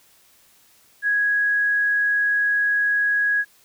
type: tone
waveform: sine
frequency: 1661.2 Hz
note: G#6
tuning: in tune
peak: -17 dBFS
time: 1.02-3.45 s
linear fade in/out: 50 ms
effects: white hiss -56 dBFS RMS until 3.64 s